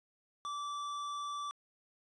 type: tone with hard clipping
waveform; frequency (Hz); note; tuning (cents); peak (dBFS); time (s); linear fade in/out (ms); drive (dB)
triangle; 1162; D6; -19; -39; 0.45-1.51; 0; 15
effects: resampled to 24000 Hz